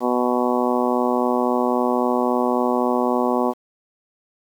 harmonic tone, 123.7 Hz, B2, 3 cents sharp, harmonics 2 / 3 / 4 / 5 / 6 / 7 / 8 / 9, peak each -22 / -24 / -25 / -26 / -27 / -27 / -28 / -29 dBFS, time 0-3.54 s, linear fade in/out 50 ms, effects 8-bit

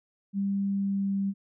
sine tone with pitch glide, 198 to 196.75 Hz, G3 to G3, +18 to +7 cents, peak -25 dBFS, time 0.33-1.34 s, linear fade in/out 50 ms, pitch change -11 cents, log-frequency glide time 0.69-1.14 s, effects none

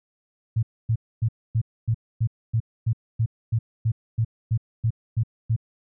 sine tone bursts, 113 Hz, A2, 47 cents sharp, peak -18 dBFS, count 16, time 0.56-5.564 s, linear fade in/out 10 ms, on 69 ms, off 260 ms, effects none

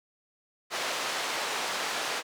pink band-pass noise, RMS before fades -32 dBFS, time 0.7-2.23 s, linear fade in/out 50 ms, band 590 to 6200 Hz, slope 12 dB/octave, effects none

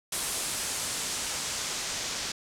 white noise with low-pass filter sweep, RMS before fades -33 dBFS, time 0.12-2.32 s, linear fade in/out 5 ms, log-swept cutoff 10000 to 6000 Hz, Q 1.3, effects none

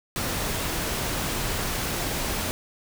pink noise, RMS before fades -28 dBFS, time 0.16-2.51 s, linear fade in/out 0 ms, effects none

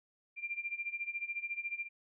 sine tone with tremolo, 2380 Hz, D7, 22 cents sharp, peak -33 dBFS, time 0.36-1.89 s, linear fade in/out 50 ms, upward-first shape sine, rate 14 Hz, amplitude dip 85%, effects none

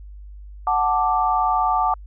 sine chord, D major, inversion first, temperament equal, 740 / 880 / 1174.7 Hz, F#5 / A5 / D6, 0 / 0 / 0 cents, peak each -21 dBFS, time 0.67-1.94 s, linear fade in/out 2 ms, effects added 50 Hz sine -36 dBFS peak until 2.06 s

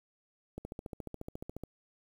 click train, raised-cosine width 2 ms, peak -27 dBFS, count 16, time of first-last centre 0.58-1.636 s, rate 14.2 Hz, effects 9-bit

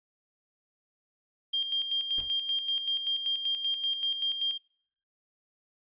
sine tone with tremolo, 3200 Hz, G7, 35 cents sharp, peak -25 dBFS, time 1.53-4.58 s, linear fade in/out 10 ms, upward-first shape square, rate 5.2 Hz, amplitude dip 55%
brown noise with exponential decay, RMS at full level -38 dBFS, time 2.18-2.36 s, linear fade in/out 1 ms, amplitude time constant 39 ms
effects noise-tail reverb RT60 0.6 s tail -25 dB re dry + resampled to 8000 Hz

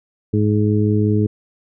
harmonic tone, 105.4 Hz, G#2, 26 cents sharp, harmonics 1 / 2 / 3 / 4, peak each -16 / -19 / -21 / -22 dBFS, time 0.33-1.27 s, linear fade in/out 10 ms, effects none

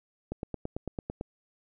click train, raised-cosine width 2 ms, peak -20 dBFS, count 9, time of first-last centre 0.32-1.211 s, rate 8.98 Hz, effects none

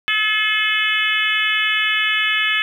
harmonic tone, 429.6 Hz, A4, 41 cents flat, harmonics 3 / 4 / 5 / 6 / 7 / 8, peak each -27 / -21 / -22 / -22 / -22 / -27 dBFS, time 0.08-2.62 s, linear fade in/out 0 ms, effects 8-bit

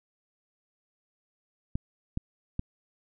clicks, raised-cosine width 5 ms, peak -17 dBFS, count 3, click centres 1.755 / 2.174 / 2.594 s, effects none

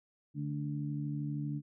harmonic tone, 72.8 Hz, D2, 15 cents flat, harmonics 2 / 3 / 4, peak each -35 / -43 / -40 dBFS, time 0.34-1.62 s, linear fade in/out 50 ms, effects none

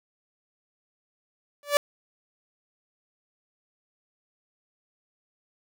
sawtooth tone with exponential growth, 579 Hz, D5, 25 cents flat, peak -10 dBFS, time 1.63-1.77 s, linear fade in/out 1 ms, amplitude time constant 30 ms, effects none

